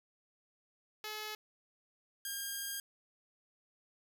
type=tone pair in turn; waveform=5% pulse; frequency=427.4 / 1613.6 Hz; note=G#4 / G6; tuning=+50 / +50 cents; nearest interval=octave + major seventh; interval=2300 cents; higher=second; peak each=-29 / -27 dBFS; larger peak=second; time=1.04-1.35 / 2.25-2.8 s; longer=second; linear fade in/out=2 ms; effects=none